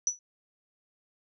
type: tone with exponential decay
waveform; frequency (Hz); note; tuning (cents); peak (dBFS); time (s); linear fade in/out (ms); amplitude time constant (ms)
sine; 5920; F#8; 0; -20; 0.07-0.19; 1; 26
effects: none